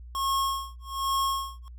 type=tone with tremolo; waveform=square; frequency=1087 Hz; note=C#6; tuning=34 cents flat; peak=-24 dBFS; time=0.15-1.68 s; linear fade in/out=0 ms; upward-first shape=sine; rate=1.2 Hz; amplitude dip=100%; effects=added 60 Hz sine -41 dBFS peak until 1.78 s